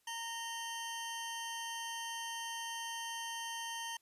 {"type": "tone pair together", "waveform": "25% pulse", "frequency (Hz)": [923, 3105], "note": ["A#5", "G7"], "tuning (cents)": [-17, -17], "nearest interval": "octave + major sixth", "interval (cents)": 2100, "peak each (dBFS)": [-38, -40], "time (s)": [0.07, 3.97], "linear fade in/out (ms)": 5, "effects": ["white hiss -75 dBFS RMS until 4.01 s", "resampled to 32000 Hz"]}